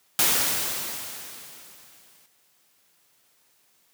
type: noise with exponential decay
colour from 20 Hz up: white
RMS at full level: -19 dBFS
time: 0.19-2.26 s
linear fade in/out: 1 ms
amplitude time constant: 450 ms
effects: white hiss -64 dBFS RMS until 3.93 s + high-pass 100 Hz 12 dB/octave